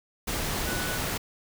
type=tone in noise; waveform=sine; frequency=1480 Hz; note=F#6; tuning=in tune; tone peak=-35 dBFS; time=0.66-0.98 s; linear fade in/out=10 ms; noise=pink; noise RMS=-30 dBFS; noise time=0.27-1.18 s; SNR=-8 dB; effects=none